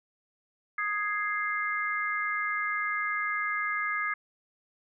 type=chord; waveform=sine; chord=Ab major; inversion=second; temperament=equal; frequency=1244.5 / 1661.2 / 2093 Hz; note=Eb6 / Ab6 / C7; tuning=0 / 0 / 0 cents; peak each=-32 dBFS; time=0.78-4.14 s; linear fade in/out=5 ms; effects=none